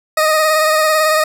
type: tone with vibrato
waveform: 20% pulse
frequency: 622.3 Hz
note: D#5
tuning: in tune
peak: -6 dBFS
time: 0.17-1.24 s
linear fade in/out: 5 ms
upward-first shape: sine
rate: 18 Hz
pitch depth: 27 cents each way
effects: none